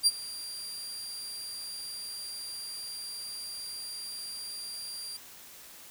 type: tone with ADSR envelope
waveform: 30% pulse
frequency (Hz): 4745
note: D8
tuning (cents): +17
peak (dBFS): -15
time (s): 0.03-5.17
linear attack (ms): 37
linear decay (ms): 37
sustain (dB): -20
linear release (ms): 6
effects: white hiss -50 dBFS RMS until 5.9 s